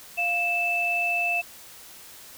sine tone pair together, 697.9 / 2637 Hz, F5 / E7, -1 / 0 cents, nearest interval octave + major seventh, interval 2301 cents, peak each -29 / -23 dBFS, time 0.17-1.42 s, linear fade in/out 20 ms, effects white hiss -46 dBFS RMS until 2.37 s

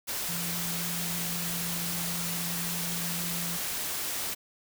sine tone in noise, 171.5 Hz, F3, 31 cents flat, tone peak -36 dBFS, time 0.28-3.58 s, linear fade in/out 20 ms, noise white, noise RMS -33 dBFS, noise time 0.07-4.35 s, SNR -6 dB, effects none

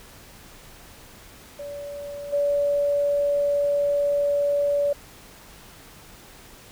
sine tone with level steps, 574 Hz, D5, 40 cents flat, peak -32 / -19 dBFS, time 1.59-4.93 s, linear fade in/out 5 ms, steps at 2.32 s, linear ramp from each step 20 ms, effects pink hiss -47 dBFS RMS until 6.71 s

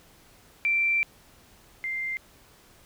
sine tone pair in turn, 2349 / 2093 Hz, D7 / C7, 0 / 0 cents, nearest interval major second, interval 200 cents, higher first, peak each -21 / -28 dBFS, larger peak first, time 0.65-1.03 / 1.84-2.17 s, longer first, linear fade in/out 0 ms, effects pink hiss -56 dBFS RMS until 2.85 s

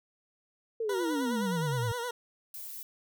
sine exponential sweep, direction down, 466.2 to 106.3 Hz, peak -29 dBFS, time 0.8-1.92 s, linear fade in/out 5 ms
20% pulse tone with vibrato, 480.2 Hz, B4, 49 cents flat, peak -28 dBFS, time 0.89-2.11 s, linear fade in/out 5 ms, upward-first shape sine, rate 9.6 Hz, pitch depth 65 cents each way
violet noise, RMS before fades -42 dBFS, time 2.54-2.83 s, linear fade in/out 2 ms
effects none

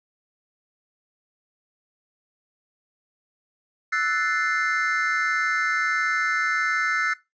triangle chord, F# half-diminished seventh, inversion third, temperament equal, 1318.5 / 1480 / 1760 / 2093 Hz, E6 / F#6 / A6 / C7, 0 / 0 / 0 / 0 cents, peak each -25 dBFS, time 3.92-7.14 s, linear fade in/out 10 ms, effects noise-tail reverb RT60 0.2 s tail -18 dB re dry + resampled to 16000 Hz

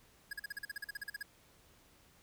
square tone bursts, 1661.2 Hz, G#6, in tune, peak -39 dBFS, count 15, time 0.31-1.228 s, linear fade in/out 5 ms, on 22 ms, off 42 ms, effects pink hiss -65 dBFS RMS until 2.22 s

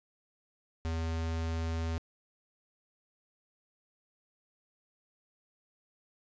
square tone, 81.8 Hz, E2, 13 cents flat, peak -32 dBFS, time 0.85-1.98 s, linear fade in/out 0 ms, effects resampled to 16000 Hz + 12-bit

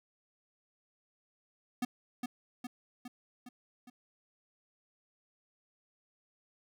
square tone with echo, 246.9 Hz, B3, in tune, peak -31 dBFS, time 1.82-1.85 s, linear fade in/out 5 ms, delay 410 ms, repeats 5, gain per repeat -4 dB, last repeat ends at 3.9 s, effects none

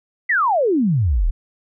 sine exponential sweep, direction down, 2063 to 33.01 Hz, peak -14 dBFS, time 0.29-1.31 s, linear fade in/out 10 ms, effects none

